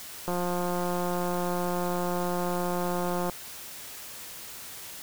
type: click train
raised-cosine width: 1 ms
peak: -17 dBFS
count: 535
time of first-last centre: 0.28-3.297 s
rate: 177 Hz
effects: white hiss -42 dBFS RMS until 5.02 s